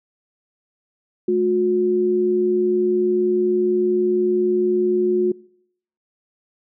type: tone pair together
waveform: sine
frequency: 214.7 / 361.1 Hz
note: A3 / F#4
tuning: -42 / -42 cents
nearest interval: major sixth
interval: 900 cents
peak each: -24 / -16 dBFS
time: 1.28-5.32 s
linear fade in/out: 5 ms
effects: noise-tail reverb RT60 0.7 s tail -25 dB re dry